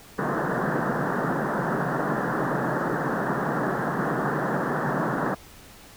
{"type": "band-pass noise", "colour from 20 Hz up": "pink", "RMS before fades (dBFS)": -26, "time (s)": [0.18, 5.35], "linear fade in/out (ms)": 10, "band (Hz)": [130, 1800], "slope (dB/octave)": 96, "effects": ["pink hiss -48 dBFS RMS until 5.96 s"]}